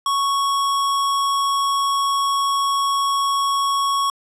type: tone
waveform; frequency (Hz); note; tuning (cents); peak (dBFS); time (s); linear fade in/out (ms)
square; 1108.7; C#6; 0; -18; 0.06-4.1; 2
effects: low-pass 11000 Hz 12 dB/octave